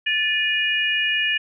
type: tone cluster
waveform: sine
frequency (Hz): 1750 / 2453 / 2882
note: A6 / D#7 / F#7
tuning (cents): -10 / -25 / -46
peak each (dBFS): -23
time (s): 0.06-1.38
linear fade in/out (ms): 10
effects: none